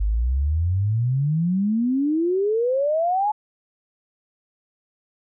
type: exponential sweep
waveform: sine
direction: up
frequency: 49 to 864 Hz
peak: -18 dBFS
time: 0-3.32 s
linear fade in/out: 10 ms
effects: none